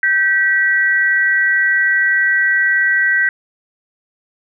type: tone pair together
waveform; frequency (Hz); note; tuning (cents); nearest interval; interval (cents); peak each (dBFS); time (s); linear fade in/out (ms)
sine; 1557 / 1938.2; G6 / B6; -12 / -33; major third; 379; -14; 0.03-3.29; 2
effects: none